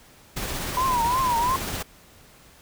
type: noise with tremolo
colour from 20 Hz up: pink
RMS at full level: -29 dBFS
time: 0.36-1.83 s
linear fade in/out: 10 ms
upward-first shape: triangle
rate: 16 Hz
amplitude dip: 25%
type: tone with vibrato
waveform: sine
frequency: 987.8 Hz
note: B5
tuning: in tune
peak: -20 dBFS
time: 0.77-1.56 s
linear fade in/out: 2 ms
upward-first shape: triangle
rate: 2.9 Hz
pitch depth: 140 cents each way
effects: pink hiss -52 dBFS RMS until 2.61 s